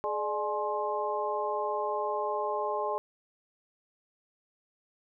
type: harmonic tone with a mistuned harmonic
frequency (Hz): 211.1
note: G#3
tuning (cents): +29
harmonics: 2 / 3 / 4 / 5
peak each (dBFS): -34 / -34 / -34 / -34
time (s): 0.04-2.98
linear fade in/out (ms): 0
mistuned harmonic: 3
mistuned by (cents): -96
effects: none